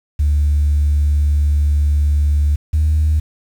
sine tone pair in turn, 73.42 / 76.93 Hz, D2 / D#2, 0 / -19 cents, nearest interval minor second, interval 81 cents, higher second, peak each -10 dBFS, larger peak neither, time 0.19-2.56 / 2.73-3.2 s, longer first, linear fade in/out 10 ms, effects tanh soft clip ceiling -8 dBFS + 7-bit

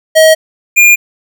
square tone pair in turn, 635 / 2413 Hz, D#5 / D7, +35 / +46 cents, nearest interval octave + major seventh, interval 2311 cents, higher second, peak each -3 dBFS, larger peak neither, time 0.15-0.35 / 0.76-0.96 s, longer neither, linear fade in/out 20 ms, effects none

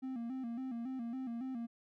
triangle tone with vibrato, 246.9 Hz, B3, in tune, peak -36 dBFS, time 0.02-1.67 s, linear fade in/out 20 ms, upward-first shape square, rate 3.6 Hz, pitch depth 100 cents each way, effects none

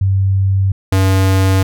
sine / square tone pair in turn, 96.7 / 95.37 Hz, G2 / G2, -23 / -47 cents, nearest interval unison, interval 24 cents, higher first, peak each -10 dBFS, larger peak neither, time 0.01-0.72 / 0.92-1.63 s, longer neither, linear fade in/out 5 ms, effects none

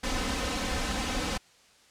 pink noise with comb filter, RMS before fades -30 dBFS, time 0.03-1.38 s, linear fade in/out 10 ms, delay 3.9 ms, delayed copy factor +0.7, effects white hiss -59 dBFS RMS until 1.9 s + low-pass 7000 Hz 12 dB/octave

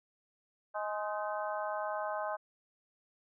harmonic tone with a mistuned harmonic, 209.1 Hz, G#3, 12 cents sharp, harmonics 3 / 4 / 5 / 6 / 7, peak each -37 / -39 / -41 / -43 / -44 dBFS, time 0.74-2.37 s, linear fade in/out 20 ms, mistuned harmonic 7, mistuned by +80 cents, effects none

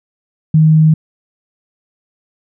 sine tone, 156.9 Hz, D#3, 15 cents sharp, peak -5 dBFS, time 0.54-0.94 s, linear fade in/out 5 ms, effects none

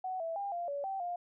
sine tone with pitch steps, 746 / 659 / 801 / 694 / 568 / 775 / 704 Hz, F#5 / E5 / G5 / F5 / C#5 / G5 / F5, +14 / -1 / +37 / -11 / +42 / -20 / +14 cents, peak -34 dBFS, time 0.04-1.16 s, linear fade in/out 5 ms, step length 160 ms, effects none

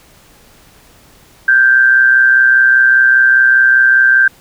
sine tone with amplitude modulation, 1568 Hz, G6, in tune, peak -3 dBFS, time 1.48-4.28 s, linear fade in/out 5 ms, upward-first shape sine, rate 125 Hz, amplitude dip 50%, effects pink hiss -45 dBFS RMS until 4.4 s

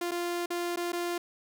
sawtooth tone with dropouts, 348 Hz, F4, 6 cents flat, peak -26 dBFS, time 0.01-1.18 s, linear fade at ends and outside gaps 5 ms, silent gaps 0.111-0.116 / 0.46-0.503 / 0.761-0.771 / 0.921-0.93 s, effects none

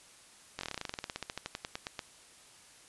slowing click train, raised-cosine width 0.2 ms, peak -19 dBFS, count 25, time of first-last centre 0.59-1.992 s, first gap 21 ms, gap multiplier 1.08, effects white hiss -57 dBFS RMS until 2.88 s + resampled to 24000 Hz

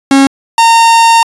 45% pulse tone pair in turn, 272.8 / 917.6 Hz, C#4 / A#5, -28 / -28 cents, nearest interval octave + major sixth, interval 2100 cents, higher second, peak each -3 dBFS, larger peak neither, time 0.11-0.27 / 0.58-1.23 s, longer second, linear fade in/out 2 ms, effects resampled to 24000 Hz

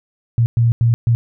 sine tone bursts at uneven times, 117 Hz, A#2, 7 cents sharp, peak -10 dBFS, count 4, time 0.38-0.46 / 0.57-0.72 / 0.81-0.94 / 1.07-1.15 s, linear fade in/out 0 ms, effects none

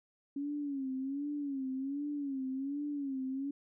sine tone with vibrato, 276.8 Hz, C#4, 2 cents flat, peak -34 dBFS, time 0.36-3.51 s, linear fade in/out 5 ms, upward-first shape sine, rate 1.3 Hz, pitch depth 100 cents each way, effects none

